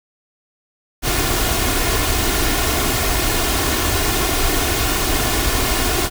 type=noise with comb filter; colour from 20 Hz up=pink; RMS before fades=-18 dBFS; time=1.02-6.1 s; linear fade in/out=50 ms; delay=2.8 ms; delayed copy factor=+0.55; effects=none

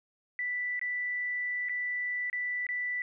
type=tone with dropouts; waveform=sine; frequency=1975.5 Hz; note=B6; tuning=in tune; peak=-30 dBFS; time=0.39-3.02 s; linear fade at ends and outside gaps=1 ms; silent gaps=0.794-0.814 / 1.687-1.694 / 2.299-2.329 / 2.667-2.689 s; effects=none

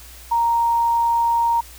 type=tone; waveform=sine; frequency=932.3 Hz; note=A#5; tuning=in tune; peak=-15 dBFS; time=0.31-1.61 s; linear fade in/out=10 ms; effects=added 60 Hz sine -42 dBFS peak until 1.78 s + white hiss -43 dBFS RMS until 1.78 s

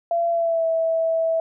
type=tone with pitch glide; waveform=sine; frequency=680 to 653.8 Hz; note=F5 to E5; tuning=-46 to -14 cents; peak=-18 dBFS; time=0.11-1.4 s; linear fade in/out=2 ms; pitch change=-68 cents; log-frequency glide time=0.3-0.66 s; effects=none

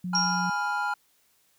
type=tone; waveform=sine; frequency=180.1 Hz; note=F#3; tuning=46 cents flat; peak=-29 dBFS; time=0.04-0.5 s; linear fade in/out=5 ms
type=chord; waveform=triangle; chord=F diminished; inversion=first; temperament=equal; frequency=830.6 / 987.8 / 1396.9 Hz; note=Ab5 / Cb6 / F6; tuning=0 / 0 / 0 cents; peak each=-28 / -31 / -27 dBFS; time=0.13-0.94 s; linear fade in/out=5 ms
type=tone with exponential decay; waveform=sine; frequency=5588 Hz; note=F8; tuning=in tune; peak=-21 dBFS; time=0.15-0.89 s; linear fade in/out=1 ms; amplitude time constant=160 ms
effects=white hiss -66 dBFS RMS until 1.58 s

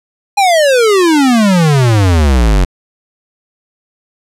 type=exponential sweep; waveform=square; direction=down; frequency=830.6 to 43.92 Hz; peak=-7 dBFS; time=0.37-2.65 s; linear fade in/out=10 ms; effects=low-pass 10000 Hz 12 dB/octave

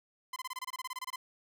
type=tone bursts; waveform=sawtooth; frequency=1026 Hz; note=C6; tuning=34 cents flat; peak=-33 dBFS; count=15; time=0.33-1.16 s; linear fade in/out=5 ms; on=32 ms; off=25 ms; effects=none

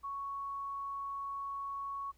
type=tone; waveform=sine; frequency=1111 Hz; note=C#6; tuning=4 cents sharp; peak=-37 dBFS; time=0.03-2.12 s; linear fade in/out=20 ms; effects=added 60 Hz sine -65 dBFS peak until 2.17 s + pink hiss -72 dBFS RMS until 2.17 s

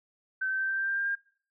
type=tone with pitch steps; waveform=sine; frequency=1537 / 1546.8 / 1556.7 / 1566.6 / 1576.6 / 1586.6 / 1596.7 / 1606.9 Hz; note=G6 / G6 / G6 / G6 / G6 / G6 / G6 / G6; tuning=-35 / -24 / -13 / -2 / +9 / +20 / +31 / +42 cents; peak=-27 dBFS; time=0.41-1.154 s; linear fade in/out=10 ms; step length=93 ms; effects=noise-tail reverb RT60 0.5 s tail -21 dB re dry

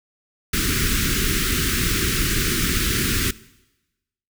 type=band-stop noise; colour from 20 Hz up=pink; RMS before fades=-21 dBFS; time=0.53-3.31 s; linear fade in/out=5 ms; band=410 to 1300 Hz; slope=48 dB/octave; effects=noise-tail reverb RT60 1.0 s tail -20 dB re dry

